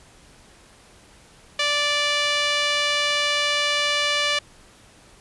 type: tone with band-pass filter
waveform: sawtooth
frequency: 585 Hz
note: D5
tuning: 7 cents flat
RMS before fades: -22 dBFS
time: 1.59-4.39 s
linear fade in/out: 5 ms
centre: 3100 Hz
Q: 1.4
effects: pink hiss -51 dBFS RMS until 5.2 s + resampled to 24000 Hz